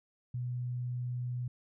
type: tone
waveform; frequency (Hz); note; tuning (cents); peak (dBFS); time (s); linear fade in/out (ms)
sine; 123.47; B2; 0; -33; 0.34-1.48; 5
effects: none